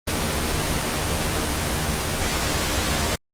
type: noise with comb filter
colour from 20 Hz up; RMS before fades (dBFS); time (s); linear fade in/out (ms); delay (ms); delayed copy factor
pink; -23; 0.07-3.16; 10; 13; +0.6
effects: low-pass 11000 Hz 12 dB/octave + Opus 24 kbps